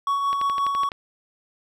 triangle tone with tremolo, 1118 Hz, C#6, 14 cents sharp, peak -17 dBFS, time 0.07-0.89 s, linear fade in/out 2 ms, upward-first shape triangle, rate 5.7 Hz, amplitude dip 40%
click train, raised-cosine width 0.3 ms, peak -17 dBFS, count 8, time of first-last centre 0.33-0.918 s, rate 11.9 Hz
effects none

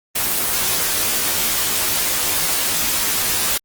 white noise with comb filter, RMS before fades -19 dBFS, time 0.15-3.58 s, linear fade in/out 10 ms, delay 15 ms, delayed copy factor -0.85, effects Opus 24 kbps

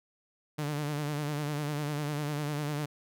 sawtooth tone with vibrato, 147.8 Hz, D3, 11 cents sharp, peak -27 dBFS, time 0.58-2.86 s, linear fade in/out 10 ms, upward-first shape sine, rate 10 Hz, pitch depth 57 cents each way, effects none

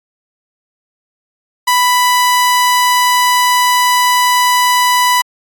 sawtooth tone, 990 Hz, B5, 4 cents sharp, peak -5 dBFS, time 1.67-5.22 s, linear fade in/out 10 ms, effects AAC 64 kbps

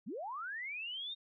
sine linear sweep, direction up, 155.6 to 3729 Hz, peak -39 dBFS, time 0.06-1.15 s, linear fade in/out 20 ms, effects none

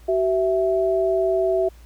sine tone pair together, 380 / 659.3 Hz, F#4 / E5, +46 / 0 cents, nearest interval minor seventh, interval 954 cents, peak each -20 dBFS, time 0.08-1.69 s, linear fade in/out 10 ms, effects added 58 Hz sine -43 dBFS peak until 1.85 s + pink hiss -55 dBFS RMS until 1.85 s

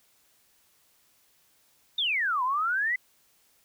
sine exponential two-way sweep, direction down then up, 3729 to 977 to 2043 Hz, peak -24 dBFS, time 1.98-2.96 s, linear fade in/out 5 ms, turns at 2.43 s, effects white hiss -65 dBFS RMS until 3.64 s

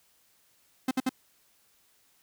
45% pulse tone bursts, 259.2 Hz, C4, 16 cents flat, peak -24 dBFS, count 3, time 0.88-1.093 s, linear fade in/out 5 ms, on 31 ms, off 60 ms, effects white hiss -66 dBFS RMS until 2.22 s

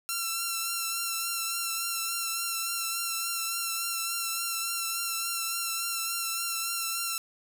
5% pulse tone with vibrato, 1356 Hz, E6, 49 cents sharp, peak -18 dBFS, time 0.09-7.18 s, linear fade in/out 0 ms, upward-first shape triangle, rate 3.5 Hz, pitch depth 29 cents each way, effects none

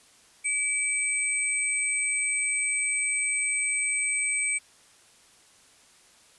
sine tone pair together, 2300 / 8215 Hz, D7 / C9, -37 / -33 cents, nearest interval octave + minor seventh, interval 2204 cents, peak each -27 dBFS, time 0.44-4.59 s, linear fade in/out 20 ms, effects white hiss -57 dBFS RMS until 6.38 s + resampled to 24000 Hz

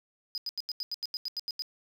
triangle tone bursts, 4978 Hz, D#8, in tune, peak -30 dBFS, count 12, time 0.35-1.621 s, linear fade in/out 0 ms, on 28 ms, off 85 ms, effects none

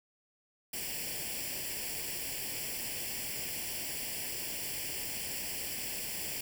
white noise with comb filter, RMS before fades -38 dBFS, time 0.73-6.41 s, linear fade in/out 5 ms, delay 0.39 ms, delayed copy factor +0.8, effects none

